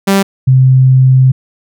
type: tone pair in turn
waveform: sawtooth / sine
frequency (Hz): 196 / 130.4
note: G3 / C3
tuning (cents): 0 / -5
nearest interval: perfect fifth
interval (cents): 705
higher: first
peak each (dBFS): -3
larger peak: neither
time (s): 0.07-0.23 / 0.47-1.32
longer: second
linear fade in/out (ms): 10
effects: none